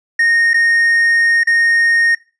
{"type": "tone with dropouts", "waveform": "triangle", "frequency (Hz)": 1852, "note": "A#6", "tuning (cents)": -12, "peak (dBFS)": -8, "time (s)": [0.19, 2.15], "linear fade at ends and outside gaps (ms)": 5, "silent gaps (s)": [[0.534, 0.541], [1.435, 1.471]], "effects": ["noise-tail reverb RT60 0.3 s tail -19 dB re dry", "resampled to 22050 Hz"]}